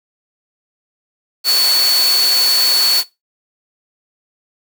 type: tone in noise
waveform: sine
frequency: 4435 Hz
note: C#8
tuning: in tune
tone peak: -10 dBFS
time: 1.44-3.04 s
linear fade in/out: 50 ms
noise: white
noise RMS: -19 dBFS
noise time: 1.44-3.04 s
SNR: +6 dB
effects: noise-tail reverb RT60 0.2 s tail -18 dB re dry + high-pass 400 Hz 12 dB/octave